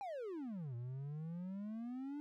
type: exponential two-way sweep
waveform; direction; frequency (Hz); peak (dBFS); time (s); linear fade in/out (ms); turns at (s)
triangle; down then up; 830.6 to 116.5 to 297.4; -40; 0.01-2.2; 0; 0.75
effects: none